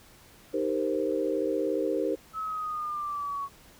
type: chord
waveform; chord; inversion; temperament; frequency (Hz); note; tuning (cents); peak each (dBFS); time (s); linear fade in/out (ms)
sine; C minor seventh; first; equal; 311.1 / 392 / 466.2 / 523.3; Eb4 / G4 / Bb4 / C5; 0 / 0 / 0 / 0; -31; 0.53-2.16; 20
type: linear sweep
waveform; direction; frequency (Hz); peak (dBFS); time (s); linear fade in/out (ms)
sine; down; 1300 to 1108.7; -30; 2.33-3.49; 50
effects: pink hiss -55 dBFS RMS until 3.79 s